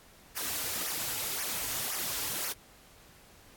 white noise with flanger, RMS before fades -34 dBFS, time 0.36-2.53 s, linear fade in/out 10 ms, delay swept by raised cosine 0.24 to 5.54 ms, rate 1.9 Hz, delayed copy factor -0.9, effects pink hiss -57 dBFS RMS until 3.56 s + AAC 64 kbps

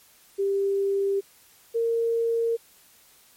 sine tone pair in turn, 395 / 461.2 Hz, G4 / A#4, +13 / -19 cents, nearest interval minor third, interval 268 cents, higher second, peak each -21 / -21 dBFS, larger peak neither, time 0.38-1.21 / 1.74-2.57 s, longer neither, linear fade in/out 20 ms, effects white hiss -56 dBFS RMS until 3.36 s + MP3 64 kbps

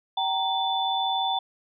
sine tone cluster, 770 / 931 / 3503 Hz, G5 / A#5 / A7, -31 / -2 / -8 cents, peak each -26 / -29 / -28 dBFS, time 0.17-1.39 s, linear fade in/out 5 ms, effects none

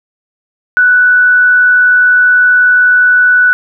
sine tone with frequency modulation, 1484 Hz, F#6, 5 cents sharp, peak -4 dBFS, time 0.77-3.53 s, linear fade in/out 0 ms, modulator 81.1 Hz, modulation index 0.23, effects none

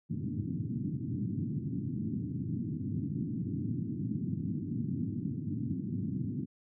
pink band-pass noise, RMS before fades -35 dBFS, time 0.09-6.46 s, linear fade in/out 20 ms, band 100 to 300 Hz, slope 48 dB/octave, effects none

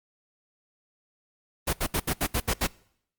pink noise bursts, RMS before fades -25 dBFS, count 8, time 1.67-2.671 s, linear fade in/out 10 ms, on 63 ms, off 71 ms, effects noise-tail reverb RT60 0.7 s tail -24 dB re dry + Opus 32 kbps

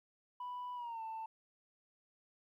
sine tone with pitch glide, 987.8 to 890.3 Hz, B5 to A5, 0 to +20 cents, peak -39 dBFS, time 0.4-1.26 s, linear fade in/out 5 ms, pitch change -180 cents, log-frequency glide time 0.75-1.02 s, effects tanh soft clip ceiling -39 dBFS + 13-bit

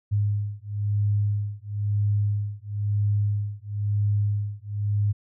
sine beating tone pair, 102.6 / 103.6 Hz, G#2 / G#2, -21 / -4 cents, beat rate 1 Hz, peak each -25 / -25 dBFS, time 0.11-5.13 s, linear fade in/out 20 ms, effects none

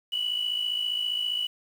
sine tone pair together, 2945 / 3000 Hz, F#7 / F#7, -9 / +23 cents, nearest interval unison, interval 32 cents, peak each -26 / -31 dBFS, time 0.12-1.47 s, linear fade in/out 10 ms, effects tanh soft clip ceiling -20 dBFS + 8-bit

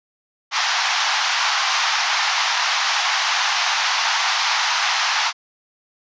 pink band-pass noise, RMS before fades -20 dBFS, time 0.51-5.33 s, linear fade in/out 50 ms, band 780 to 6200 Hz, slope 48 dB/octave, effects resampled to 16000 Hz

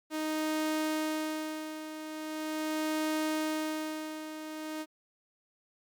sawtooth tone with tremolo, 310.9 Hz, D#4, 1 cent flat, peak -25 dBFS, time 0.1-4.86 s, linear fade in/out 50 ms, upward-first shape sine, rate 0.41 Hz, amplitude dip 70%, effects Opus 48 kbps

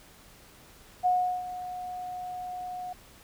sine tone with ADSR envelope, 727 Hz, F#5, 31 cents flat, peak -20 dBFS, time 1.03-2.93 s, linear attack 29 ms, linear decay 370 ms, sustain -14 dB, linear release 5 ms, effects pink hiss -54 dBFS RMS until 3.23 s

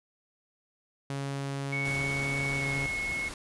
sawtooth tone, 138.59 Hz, C#3, in tune, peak -28 dBFS, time 1.1-2.86 s, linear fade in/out 2 ms
sine tone with pitch glide, 2219 to 2181 Hz, C#7 to C#7, +1 to -29 cents, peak -30 dBFS, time 1.72-3.29 s, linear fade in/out 10 ms, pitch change -30 cents, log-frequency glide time 2.57-2.66 s
pink noise, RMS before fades -40 dBFS, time 1.85-3.34 s, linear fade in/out 2 ms
effects resampled to 24000 Hz

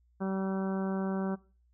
harmonic tone, 191.9 Hz, G3, 37 cents flat, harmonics 1 / 2 / 3 / 4 / 5 / 6 / 7 / 8, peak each -31 / -37 / -41 / -43 / -45 / -47 / -48 / -49 dBFS, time 0.2-1.36 s, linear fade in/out 20 ms, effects noise-tail reverb RT60 0.4 s tail -22 dB re dry + added 60 Hz sine -64 dBFS peak until 1.73 s

